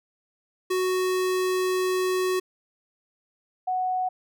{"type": "tone pair in turn", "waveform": ["square", "sine"], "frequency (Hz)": [370, 740], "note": ["F#4", "F#5"], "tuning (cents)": [0, 0], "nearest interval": "octave", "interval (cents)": 1200, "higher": "second", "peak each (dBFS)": -23, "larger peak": "neither", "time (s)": [[0.7, 2.4], [3.67, 4.09]], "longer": "first", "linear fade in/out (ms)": 10, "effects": []}